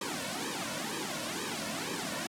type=noise with flanger; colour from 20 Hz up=pink; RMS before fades=-35 dBFS; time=0.01-2.27 s; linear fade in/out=5 ms; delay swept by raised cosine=1.4 to 2.5 ms; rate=2.1 Hz; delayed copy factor=-1; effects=high-pass 200 Hz 12 dB/octave + low-pass 10000 Hz 12 dB/octave